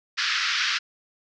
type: band-pass noise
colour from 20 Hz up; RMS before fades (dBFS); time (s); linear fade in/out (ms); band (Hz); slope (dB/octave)
pink; -25; 0.17-0.79; 20; 1300 to 5600; 48
effects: none